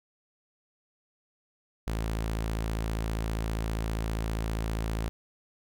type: tone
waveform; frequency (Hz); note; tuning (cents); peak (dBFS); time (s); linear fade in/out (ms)
sawtooth; 55; A1; 0; -25; 1.87-5.09; 0
effects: none